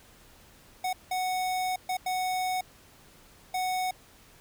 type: tone bursts at uneven times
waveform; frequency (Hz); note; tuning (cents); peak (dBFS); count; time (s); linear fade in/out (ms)
square; 740; F#5; 0; -28; 5; 0.84-0.93 / 1.11-1.76 / 1.89-1.97 / 2.06-2.61 / 3.54-3.91; 5
effects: pink hiss -56 dBFS RMS until 4.4 s